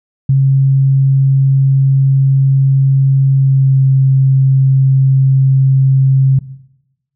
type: tone with pitch glide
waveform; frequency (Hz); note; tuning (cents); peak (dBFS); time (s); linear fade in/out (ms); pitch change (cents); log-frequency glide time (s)
sine; 135.5 to 133.94; C#3 to C3; -39 to +41; -6; 0.29-6.39; 5; -20; 3.33-3.81
effects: noise-tail reverb RT60 0.9 s tail -17 dB re dry